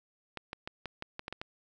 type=clicks; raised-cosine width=0.3 ms; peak=-22 dBFS; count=9; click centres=0.373 / 0.531 / 0.675 / 0.857 / 1.024 / 1.194 / 1.281 / 1.326 / 1.415 s; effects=none